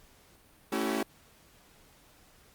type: chord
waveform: sawtooth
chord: A dominant seventh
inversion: none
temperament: equal with one note detuned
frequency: 220 / 277.2 / 329.6 / 381.9 Hz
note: A3 / C#4 / E4 / G4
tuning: 0 / 0 / 0 / -45 cents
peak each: -30 dBFS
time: 0.72-1.03 s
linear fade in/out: 5 ms
effects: pink hiss -60 dBFS RMS until 2.54 s + Opus 48 kbps